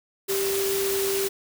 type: tone in noise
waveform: sine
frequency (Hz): 392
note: G4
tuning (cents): 0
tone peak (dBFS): -24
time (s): 0.28-1.29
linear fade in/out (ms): 20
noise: white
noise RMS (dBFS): -29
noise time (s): 0.28-1.29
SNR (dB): +2
effects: none